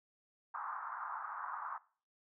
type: band-pass noise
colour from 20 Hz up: pink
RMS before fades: -43 dBFS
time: 0.54-1.78 s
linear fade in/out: 5 ms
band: 890 to 1400 Hz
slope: 48 dB/octave
effects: noise-tail reverb RT60 0.4 s tail -19 dB re dry